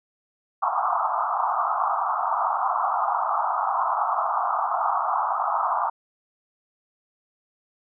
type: band-pass noise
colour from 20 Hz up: white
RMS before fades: -24 dBFS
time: 0.62-5.9 s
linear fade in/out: 10 ms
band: 680 to 1300 Hz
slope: 96 dB/octave
effects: none